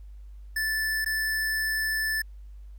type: tone with dropouts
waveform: square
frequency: 1754 Hz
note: A6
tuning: 6 cents flat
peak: -26 dBFS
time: 0.56-2.22 s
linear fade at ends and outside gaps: 5 ms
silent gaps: 1.047-1.06 s
effects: added 50 Hz sine -41 dBFS peak until 2.78 s + pink hiss -71 dBFS RMS until 2.78 s